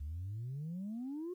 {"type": "exponential sweep", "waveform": "sine", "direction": "up", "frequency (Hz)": [69.3, 371.1], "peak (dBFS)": -37, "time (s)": [0, 1.34], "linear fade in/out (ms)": 10, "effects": ["tanh soft clip ceiling -36 dBFS", "12-bit"]}